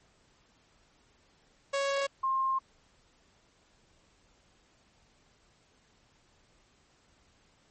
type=tone pair in turn; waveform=sawtooth / sine; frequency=554.4 / 1061.8 Hz; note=C#5 / C6; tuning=0 / +25 cents; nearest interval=major seventh; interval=1125 cents; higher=second; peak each=-24 / -26 dBFS; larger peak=first; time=1.73-2.07 / 2.23-2.59 s; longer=second; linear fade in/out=10 ms; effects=pink hiss -66 dBFS RMS until 7.7 s + MP3 32 kbps